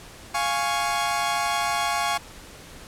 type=chord; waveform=sawtooth; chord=Db major; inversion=first; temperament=equal; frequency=698.5 / 830.6 / 1108.7 Hz; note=F5 / Ab5 / Db6; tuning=0 / 0 / 0 cents; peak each=-24 / -23 / -23 dBFS; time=0.34-2.18 s; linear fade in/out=10 ms; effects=pink hiss -44 dBFS RMS until 2.87 s + low-pass 11000 Hz 12 dB/octave